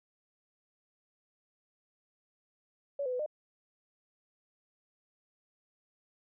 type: tone with pitch steps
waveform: sine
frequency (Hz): 564 / 505 / 498.9 / 605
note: C#5 / B4 / B4 / D#5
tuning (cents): +30 / +39 / +17 / -49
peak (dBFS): -31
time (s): 2.99-3.262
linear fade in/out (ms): 5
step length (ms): 68
effects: none